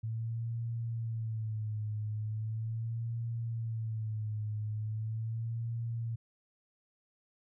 sine tone with vibrato, 111.2 Hz, A2, 19 cents sharp, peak -33 dBFS, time 0.03-6.16 s, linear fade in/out 10 ms, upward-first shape sine, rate 0.39 Hz, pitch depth 74 cents each way, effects none

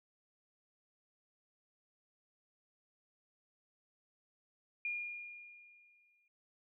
sine tone with exponential decay, 2421 Hz, D#7, 48 cents flat, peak -34 dBFS, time 4.85-6.28 s, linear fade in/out 2 ms, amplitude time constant 310 ms, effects noise-tail reverb RT60 0.7 s tail -24 dB re dry

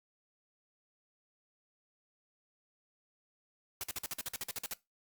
white noise bursts, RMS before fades -38 dBFS, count 13, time 3.81-4.735 s, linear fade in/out 0 ms, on 25 ms, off 50 ms, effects noise-tail reverb RT60 0.2 s tail -20 dB re dry + Opus 48 kbps

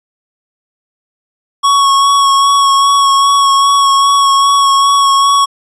square tone with vibrato, 1108.7 Hz, C#6, in tune, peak -7 dBFS, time 1.63-5.46 s, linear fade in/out 20 ms, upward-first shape sine, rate 2.5 Hz, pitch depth 19 cents each way, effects resampled to 22050 Hz

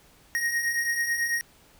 square beating tone pair, 1864.7 / 1873.8 Hz, A#6 / A#6, 0 / +8 cents, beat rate 9.1 Hz, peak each -33 / -26 dBFS, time 0.35-1.41 s, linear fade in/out 0 ms, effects pink hiss -57 dBFS RMS until 1.79 s

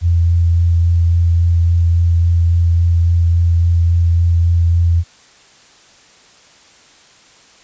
sine tone with vibrato, 85 Hz, F2, 46 cents flat, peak -9 dBFS, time 0.01-5.04 s, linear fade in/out 50 ms, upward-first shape sine, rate 3.6 Hz, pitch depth 12 cents each way, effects white hiss -46 dBFS RMS until 7.63 s + resampled to 16000 Hz

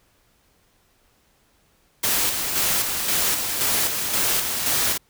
white noise with tremolo, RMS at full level -21 dBFS, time 2.03-4.98 s, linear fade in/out 10 ms, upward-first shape square, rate 1.9 Hz, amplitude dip 40%, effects pink hiss -62 dBFS RMS until 5.09 s

